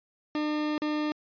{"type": "tone with dropouts", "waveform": "40% pulse", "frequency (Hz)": 301.8, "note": "D4", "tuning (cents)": 47, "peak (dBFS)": -26, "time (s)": [0.35, 1.12], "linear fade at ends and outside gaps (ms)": 1, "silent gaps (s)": [0.78, 0.819], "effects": ["resampled to 11025 Hz"]}